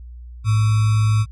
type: tone with sample-and-hold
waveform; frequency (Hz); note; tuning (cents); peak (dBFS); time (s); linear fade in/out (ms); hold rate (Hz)
sine; 107.9; A2; -33; -13; 0.44-1.26; 50; 1225
effects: added 60 Hz sine -34 dBFS peak until 1.31 s + resampled to 24000 Hz